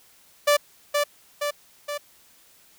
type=tone with echo; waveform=sawtooth; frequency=584 Hz; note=D5; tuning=10 cents flat; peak=-12 dBFS; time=0.47-0.57 s; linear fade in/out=10 ms; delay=470 ms; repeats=3; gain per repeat=-4 dB; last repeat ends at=1.98 s; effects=white hiss -56 dBFS RMS until 2.78 s